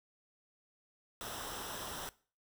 pink noise with comb filter, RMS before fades -43 dBFS, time 1.21-2.09 s, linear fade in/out 0 ms, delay 0.44 ms, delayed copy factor -0.65, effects noise-tail reverb RT60 0.4 s tail -20 dB re dry

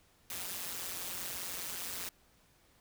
white noise with amplitude modulation, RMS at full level -37 dBFS, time 0.3-2.09 s, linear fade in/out 2 ms, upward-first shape sine, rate 179 Hz, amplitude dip 80%, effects pink hiss -67 dBFS RMS until 2.8 s

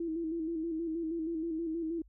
sine tone with vibrato, 327 Hz, E4, 14 cents flat, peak -32 dBFS, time 0-2.02 s, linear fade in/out 5 ms, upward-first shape square, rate 6.3 Hz, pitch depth 51 cents each way, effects added 50 Hz sine -57 dBFS peak until 2.08 s

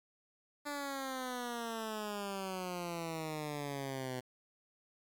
10% pulse exponential sweep, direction down, 293.7 to 125.6 Hz, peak -30 dBFS, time 0.65-4.21 s, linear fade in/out 20 ms, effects 11-bit

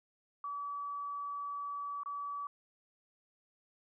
sine tone with dropouts, 1146 Hz, D6, 43 cents flat, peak -37 dBFS, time 0.44-2.47 s, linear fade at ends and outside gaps 2 ms, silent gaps 2.034-2.059 s, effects none

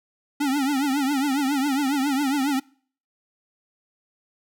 square tone with vibrato, 277.2 Hz, C#4, in tune, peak -21 dBFS, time 0.4-2.6 s, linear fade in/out 10 ms, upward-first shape triangle, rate 7.3 Hz, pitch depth 140 cents each way, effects noise-tail reverb RT60 0.5 s tail -25 dB re dry

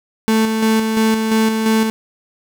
35% pulse tone with tremolo, 220.9 Hz, A3, 7 cents sharp, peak -10 dBFS, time 0.28-1.9 s, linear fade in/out 0 ms, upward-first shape square, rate 2.9 Hz, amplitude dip 40%, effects none

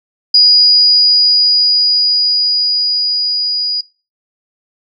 sine tone with level ramp, 4903 Hz, D#8, 26 cents flat, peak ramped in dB -4 to -14 dBFS, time 0.34-3.81 s, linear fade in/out 5 ms, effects noise-tail reverb RT60 0.3 s tail -19 dB re dry

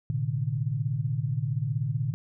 sine tone cluster, 112.7 / 128.3 / 149.3 Hz, A2 / C3 / D3, +42 / -34 / +29 cents, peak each -30 dBFS, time 0.1-2.14 s, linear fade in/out 0 ms, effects none

